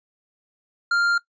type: tone with hard clipping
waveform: sine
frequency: 1396.9 Hz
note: F6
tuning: in tune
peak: -19 dBFS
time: 0.91-1.18 s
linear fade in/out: 5 ms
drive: 7 dB
effects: noise-tail reverb RT60 0.1 s tail -19 dB re dry + resampled to 16000 Hz